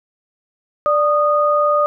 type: tone pair together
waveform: sine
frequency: 589.3 / 1233 Hz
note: D5 / D#6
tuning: +6 / -16 cents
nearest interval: octave + minor second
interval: 1278 cents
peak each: -15 dBFS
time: 0.86-1.86 s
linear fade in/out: 0 ms
effects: none